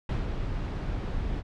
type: noise with ADSR envelope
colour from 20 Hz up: brown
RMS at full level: -27 dBFS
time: 0.09-1.43 s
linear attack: 3 ms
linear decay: 160 ms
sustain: -4 dB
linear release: 42 ms
effects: low-pass 4000 Hz 12 dB/octave

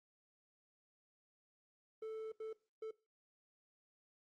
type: tone bursts at uneven times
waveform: triangle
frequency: 440 Hz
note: A4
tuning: in tune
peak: -40 dBFS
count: 3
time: 2.02-2.32 / 2.4-2.53 / 2.82-2.91 s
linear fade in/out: 5 ms
effects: noise-tail reverb RT60 0.3 s tail -21 dB re dry + Opus 32 kbps

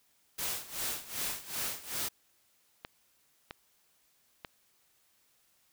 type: noise with tremolo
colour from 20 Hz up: white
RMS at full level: -34 dBFS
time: 0.38-2.09 s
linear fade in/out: 10 ms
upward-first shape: sine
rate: 2.6 Hz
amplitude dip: 85%
type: clicks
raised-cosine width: 0.3 ms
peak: -24 dBFS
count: 3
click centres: 2.849 / 3.509 / 4.448 s
effects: white hiss -70 dBFS RMS until 5.72 s

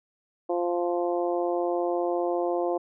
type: harmonic tone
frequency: 174.61 Hz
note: F3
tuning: in tune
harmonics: 2 / 3 / 4 / 5 / 6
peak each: -27 / -29 / -30 / -37 / -40 dBFS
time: 0.49-2.78 s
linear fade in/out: 10 ms
effects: none

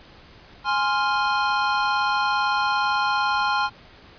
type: chord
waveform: square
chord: F minor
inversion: first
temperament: equal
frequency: 830.6 / 1046.5 / 1396.9 Hz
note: Ab5 / C6 / F6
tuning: 0 / 0 / 0 cents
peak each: -25 dBFS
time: 0.64-3.7 s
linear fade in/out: 50 ms
effects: pink hiss -48 dBFS RMS until 4.18 s + resampled to 11025 Hz

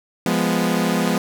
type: chord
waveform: sawtooth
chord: F diminished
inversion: none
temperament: equal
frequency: 174.61 / 207.7 / 246.9 Hz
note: F3 / Ab3 / Cb4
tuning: 0 / 0 / 0 cents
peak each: -18 dBFS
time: 0.26-1.18 s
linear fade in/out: 2 ms
effects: none

